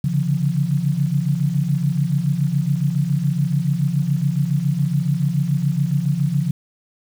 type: tone cluster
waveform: sine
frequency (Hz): 137.7 / 144.8 / 172.5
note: C#3 / D3 / F3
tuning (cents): -11 / -24 / -21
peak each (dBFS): -21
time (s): 0.04-6.51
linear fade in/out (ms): 5
effects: 7-bit